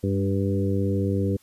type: harmonic tone with a mistuned harmonic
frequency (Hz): 98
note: G2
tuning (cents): 0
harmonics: 1 / 2 / 3 / 4 / 5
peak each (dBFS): -24 / -27 / -29 / -30 / -31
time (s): 0.03-1.37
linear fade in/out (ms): 10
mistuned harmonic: 2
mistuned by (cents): +24
effects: white hiss -59 dBFS RMS until 1.42 s + resampled to 32000 Hz